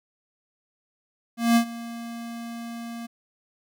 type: tone with ADSR envelope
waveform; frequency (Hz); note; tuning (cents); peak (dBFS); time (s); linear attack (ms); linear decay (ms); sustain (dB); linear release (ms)
square; 233.1; A#3; 0; -15; 1.37-3.07; 190; 86; -19; 15
effects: none